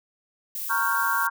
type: noise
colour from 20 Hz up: violet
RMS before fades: -32 dBFS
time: 0.55-1.27 s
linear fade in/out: 2 ms
type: chord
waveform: sine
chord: G half-diminished seventh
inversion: first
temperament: equal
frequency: 932.3 / 1108.7 / 1396.9 / 1568 Hz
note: Bb5 / Db6 / F6 / G6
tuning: 0 / 0 / 0 / 0 cents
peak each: -28 / -27 / -27 / -27 dBFS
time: 0.69-1.3 s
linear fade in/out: 20 ms
effects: none